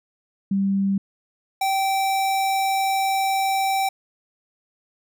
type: tone pair in turn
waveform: sine / square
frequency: 196.1 / 775.8 Hz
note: G3 / G5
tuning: +1 / -18 cents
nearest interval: 2 octaves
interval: 2381 cents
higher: second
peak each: -18 / -20 dBFS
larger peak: first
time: 0.51-0.98 / 1.61-3.89 s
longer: second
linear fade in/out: 5 ms
effects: none